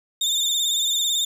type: tone with vibrato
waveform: 30% pulse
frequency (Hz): 3610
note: A7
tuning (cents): +44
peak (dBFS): -17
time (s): 0.21-1.25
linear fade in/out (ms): 5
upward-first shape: sine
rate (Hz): 18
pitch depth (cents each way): 54
effects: none